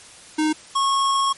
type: tone pair in turn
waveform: square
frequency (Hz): 309.2 / 1094.9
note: D#4 / C#6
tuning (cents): -11 / -22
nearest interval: octave + minor seventh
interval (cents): 2189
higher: second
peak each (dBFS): -18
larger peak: neither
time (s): 0.38-0.53 / 0.75-1.33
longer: second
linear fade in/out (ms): 10
effects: white hiss -44 dBFS RMS until 1.37 s + MP3 48 kbps